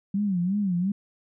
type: tone with vibrato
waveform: sine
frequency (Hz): 190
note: F#3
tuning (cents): +46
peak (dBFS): -22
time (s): 0.14-0.92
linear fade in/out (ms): 5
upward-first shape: sine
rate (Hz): 2.8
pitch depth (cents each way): 160
effects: none